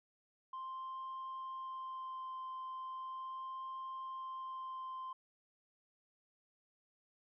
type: tone with vibrato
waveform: sine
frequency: 1046.5 Hz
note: C6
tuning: in tune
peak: -40 dBFS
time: 0.53-5.13 s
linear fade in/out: 5 ms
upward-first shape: sine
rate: 0.37 Hz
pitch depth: 9 cents each way
effects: tanh soft clip ceiling -40 dBFS